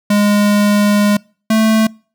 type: tone pair in turn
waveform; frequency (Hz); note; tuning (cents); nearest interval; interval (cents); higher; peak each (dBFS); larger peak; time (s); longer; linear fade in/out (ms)
square; 206.1 / 220; G#3 / A3; -13 / 0; minor second; 113; second; -10; neither; 0.1-1.17 / 1.5-1.87; first; 5
effects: noise-tail reverb RT60 0.4 s tail -26 dB re dry